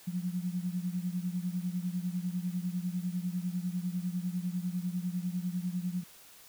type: beating tone pair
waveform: sine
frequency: 176.3 / 186.3 Hz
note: F3 / F#3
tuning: +17 / +12 cents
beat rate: 10 Hz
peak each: -33 / -36 dBFS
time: 0.07-6.04 s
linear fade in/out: 10 ms
effects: white hiss -55 dBFS RMS until 6.48 s